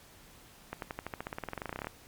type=accelerating click train; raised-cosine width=0.5 ms; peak=-21 dBFS; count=23; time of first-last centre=0.73-1.87 s; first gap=92 ms; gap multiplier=0.94; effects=pink hiss -56 dBFS RMS until 2.07 s + MP3 96 kbps